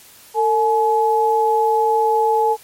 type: tone pair together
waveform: sine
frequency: 450.8 / 851 Hz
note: A4 / G#5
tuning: +42 / +42 cents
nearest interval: major seventh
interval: 1100 cents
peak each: -17 / -15 dBFS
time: 0.34-2.57 s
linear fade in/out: 50 ms
effects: white hiss -45 dBFS RMS until 2.63 s + MP3 64 kbps